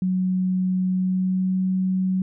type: tone with pitch glide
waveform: sine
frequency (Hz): 185 to 186.93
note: F#3 to F#3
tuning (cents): 0 to +18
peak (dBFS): -19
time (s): 0.02-2.22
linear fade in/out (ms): 2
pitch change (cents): +18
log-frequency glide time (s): 0.9-1.62
effects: none